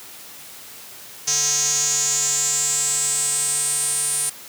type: tone with band-pass filter sweep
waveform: square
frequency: 146.83 Hz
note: D3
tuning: in tune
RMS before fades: -21 dBFS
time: 1.27-4.3 s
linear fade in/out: 10 ms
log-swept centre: 6200 to 9300 Hz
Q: 7.7
effects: white hiss -40 dBFS RMS until 4.48 s + high-pass 80 Hz 12 dB/octave